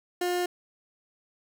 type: tone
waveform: 30% pulse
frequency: 356.1 Hz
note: F4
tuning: 34 cents sharp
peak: -23 dBFS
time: 0.21-0.46 s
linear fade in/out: 5 ms
effects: none